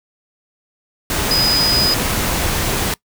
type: tone in noise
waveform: sine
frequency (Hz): 4978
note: D#8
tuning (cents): 0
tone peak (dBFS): -13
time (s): 1.31-1.94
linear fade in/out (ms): 2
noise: pink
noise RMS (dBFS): -19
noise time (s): 1.1-2.94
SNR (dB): +3
effects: noise-tail reverb RT60 0.1 s tail -22 dB re dry